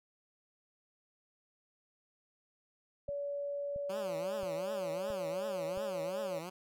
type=tone with pitch glide; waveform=sine; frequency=570 to 560.5 Hz; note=C#5 to C#5; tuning=+48 to +19 cents; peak=-35 dBFS; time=3.08-6.39 s; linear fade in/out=5 ms; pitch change=-29 cents; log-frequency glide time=4.02-5.76 s
type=click train; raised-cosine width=5 ms; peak=-37 dBFS; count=5; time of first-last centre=3.09-5.775 s; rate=1.49 Hz
type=tone with vibrato; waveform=10% pulse; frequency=185 Hz; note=F#3; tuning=in tune; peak=-33 dBFS; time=3.89-6.5 s; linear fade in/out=10 ms; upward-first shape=triangle; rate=2.7 Hz; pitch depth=290 cents each way
effects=none